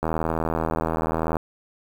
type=click train; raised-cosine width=1 ms; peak=-10 dBFS; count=109; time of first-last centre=0.03-1.368 s; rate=80.7 Hz; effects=7-bit